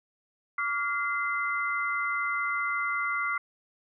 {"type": "tone cluster", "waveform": "sine", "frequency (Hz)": [1150, 1405, 2059], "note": ["D6", "F6", "C7"], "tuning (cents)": [-37, 10, -28], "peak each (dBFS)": -31, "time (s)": [0.58, 3.38], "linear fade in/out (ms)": 5, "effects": []}